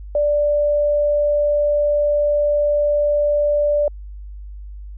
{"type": "tone", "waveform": "sine", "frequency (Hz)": 587.3, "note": "D5", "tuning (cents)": 0, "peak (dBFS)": -14, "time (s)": [0.15, 3.88], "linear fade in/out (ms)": 2, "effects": ["added 50 Hz sine -31 dBFS peak until 4.97 s"]}